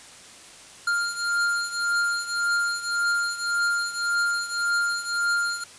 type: beating tone pair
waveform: square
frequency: 1400 / 1401.8 Hz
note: F6 / F6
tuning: +4 / +6 cents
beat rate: 1.8 Hz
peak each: -25 / -29 dBFS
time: 0.87-5.64 s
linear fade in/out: 5 ms
effects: white hiss -46 dBFS RMS until 5.78 s + resampled to 22050 Hz